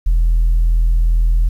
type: tone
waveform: sine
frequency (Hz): 41.2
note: E1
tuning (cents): 0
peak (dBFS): -8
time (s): 0.06-1.49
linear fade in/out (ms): 10
effects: tanh soft clip ceiling -8 dBFS + 8-bit